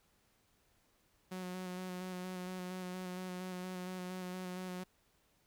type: tone with vibrato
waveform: sawtooth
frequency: 183 Hz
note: F#3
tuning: 19 cents flat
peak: -37 dBFS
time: 1.31-4.84 s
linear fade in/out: 10 ms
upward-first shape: square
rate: 4.3 Hz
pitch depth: 17 cents each way
effects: pink hiss -73 dBFS RMS until 5.46 s